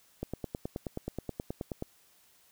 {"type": "click train", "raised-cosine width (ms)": 2, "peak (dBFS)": -21, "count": 16, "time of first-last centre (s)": [0.23, 1.824], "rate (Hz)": 9.41, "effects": ["white hiss -64 dBFS RMS until 2.51 s"]}